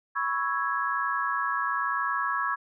sine chord, C# minor seventh, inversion third, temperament equal, 987.8 / 1108.7 / 1318.5 / 1661.2 Hz, B5 / C#6 / E6 / G#6, 0 / 0 / 0 / 0 cents, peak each -34 / -29 / -32 / -30 dBFS, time 0.15-2.56 s, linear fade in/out 20 ms, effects none

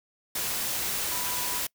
sine tone in noise, 987.8 Hz, B5, in tune, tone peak -38 dBFS, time 1.11-1.59 s, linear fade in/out 5 ms, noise white, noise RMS -30 dBFS, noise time 0.35-1.67 s, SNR -11 dB, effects noise-tail reverb RT60 0.1 s tail -25 dB re dry

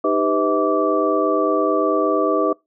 sine tone cluster, 309.3 / 398.1 / 503 / 642 / 1160 Hz, D#4 / G4 / B4 / E5 / D6, -10 / +27 / +32 / -46 / -22 cents, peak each -22 dBFS, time 0.04-2.53 s, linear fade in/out 5 ms, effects noise-tail reverb RT60 0.2 s tail -24 dB re dry

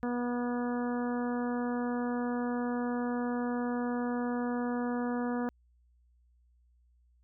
harmonic tone, 243 Hz, B3, 28 cents flat, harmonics 1 / 2 / 3 / 4 / 5 / 6 / 7, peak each -31 / -37 / -41 / -43 / -45 / -47 / -48 dBFS, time 0.03-5.49 s, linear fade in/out 0 ms, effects added 60 Hz sine -63 dBFS peak until 7.23 s

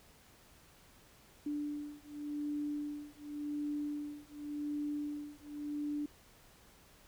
sine beating tone pair, 293.7 / 294.59 Hz, D4 / D4, 0 / +5 cents, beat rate 0.89 Hz, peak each -40 / -40 dBFS, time 1.46-6.06 s, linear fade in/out 5 ms, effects pink hiss -62 dBFS RMS until 7.07 s

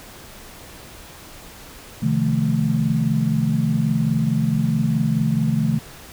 sine chord, F dominant seventh, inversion second, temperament equal, 130.81 / 155.56 / 174.61 / 220 Hz, C3 / Eb3 / F3 / A3, 0 / 0 / 0 / 0 cents, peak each -23 / -21 / -26 / -21 dBFS, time 2.02-5.79 s, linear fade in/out 10 ms, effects pink hiss -41 dBFS RMS until 6.12 s

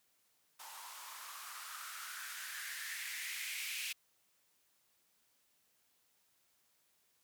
violet noise with band-pass filter sweep, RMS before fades -45 dBFS, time 0.59-3.93 s, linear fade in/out 10 ms, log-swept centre 880 to 2500 Hz, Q 4.5, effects white hiss -75 dBFS RMS until 7.23 s + high-pass 60 Hz 12 dB/octave

